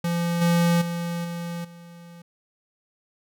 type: tone with level steps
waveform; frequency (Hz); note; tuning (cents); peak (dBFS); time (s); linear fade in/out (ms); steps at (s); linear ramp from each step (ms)
square; 171.1; F3; -35; -23 / -18 / -27 / -30 / -43; 0.04-2.22; 5; 0.41 / 0.81 / 1.24 / 1.64; 10
effects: none